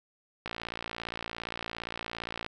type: click train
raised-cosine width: 0.3 ms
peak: -19 dBFS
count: 116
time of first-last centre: 0.46-2.463 s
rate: 57.4 Hz
effects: none